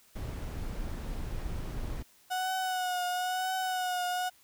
brown noise, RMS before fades -36 dBFS, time 0.15-2.03 s, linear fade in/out 10 ms
35% pulse tone with vibrato, 735 Hz, F#5, 12 cents flat, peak -28 dBFS, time 2.3-4.3 s, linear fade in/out 20 ms, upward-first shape triangle, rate 1 Hz, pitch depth 45 cents each way
effects white hiss -62 dBFS RMS until 4.43 s

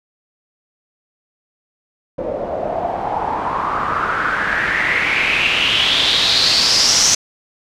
white noise with low-pass filter sweep, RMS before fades -17 dBFS, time 2.18-7.15 s, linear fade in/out 5 ms, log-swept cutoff 520 to 6100 Hz, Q 5.4, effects none

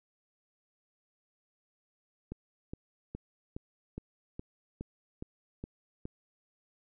click train, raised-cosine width 3 ms, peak -26 dBFS, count 10, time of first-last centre 2.32-6.054 s, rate 2.41 Hz, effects none

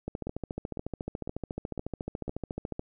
two click trains, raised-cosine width 2 ms, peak -20 / -22 dBFS, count 39 / 5, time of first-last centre 0.08-2.794 / 0.27-2.28 s, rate 14 / 1.99 Hz, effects none

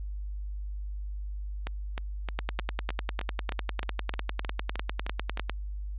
two click trains, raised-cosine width 0.3 ms, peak -18 / -14 dBFS, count 13 / 32, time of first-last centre 1.67-5.374 / 2.39-5.496 s, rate 3.24 / 9.98 Hz, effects added 50 Hz sine -33 dBFS peak until 5.98 s + resampled to 8000 Hz

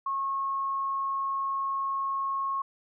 sine tone, 1090 Hz, C#6, 29 cents flat, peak -27 dBFS, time 0.06-2.62 s, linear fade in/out 5 ms, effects none

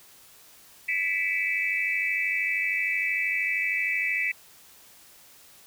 sine tone cluster, 1980 / 2226 / 2319 / 2605 Hz, B6 / C#7 / D7 / E7, +4 / +7 / -22 / -21 cents, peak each -28 / -33 / -28 / -32 dBFS, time 0.88-4.32 s, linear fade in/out 10 ms, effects white hiss -53 dBFS RMS until 5.66 s

